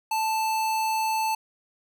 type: tone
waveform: square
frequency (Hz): 880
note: A5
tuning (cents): 0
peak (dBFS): -24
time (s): 0.11-1.35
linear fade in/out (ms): 5
effects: none